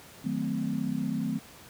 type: chord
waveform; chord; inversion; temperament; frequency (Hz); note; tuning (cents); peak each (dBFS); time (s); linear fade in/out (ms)
sine; D# diminished seventh; none; equal with one note detuned; 155.56 / 185 / 220 / 256.5; D#3 / F#3 / A3 / C4; 0 / 0 / 0 / -34; -35 / -34 / -32 / -32; 0.24-1.39; 10
effects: pink hiss -50 dBFS RMS until 1.69 s + high-pass 80 Hz 12 dB/octave